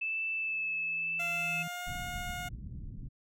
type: tone with vibrato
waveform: sine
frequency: 2625 Hz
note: E7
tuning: 8 cents flat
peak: -31 dBFS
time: 0.01-1.63 s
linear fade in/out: 10 ms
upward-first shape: sine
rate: 1 Hz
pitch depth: 13 cents each way
type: tone with exponential growth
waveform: sine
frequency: 164.81 Hz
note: E3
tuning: in tune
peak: -38 dBFS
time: 0.16-1.68 s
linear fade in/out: 5 ms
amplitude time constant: 330 ms
type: tone with pitch glide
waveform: 15% pulse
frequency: 691 to 716.6 Hz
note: F5 to F5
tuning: -19 to +44 cents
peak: -31 dBFS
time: 1.19-2.49 s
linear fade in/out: 10 ms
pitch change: +63 cents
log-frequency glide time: 1.3-1.91 s
type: low-pass noise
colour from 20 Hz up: pink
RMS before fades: -42 dBFS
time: 1.86-3.09 s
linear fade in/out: 20 ms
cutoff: 210 Hz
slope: 24 dB/octave
effects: none